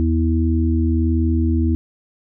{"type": "harmonic tone", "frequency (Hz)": 81.4, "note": "E2", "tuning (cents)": -21, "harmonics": [1, 3, 4], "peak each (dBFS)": [-16, -21, -22], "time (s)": [0, 1.75], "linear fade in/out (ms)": 0, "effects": []}